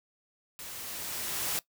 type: noise with level ramp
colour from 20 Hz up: white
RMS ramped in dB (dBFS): -43 to -31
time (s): 0.59-1.59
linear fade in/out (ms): 0
effects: noise-tail reverb RT60 0.1 s tail -19 dB re dry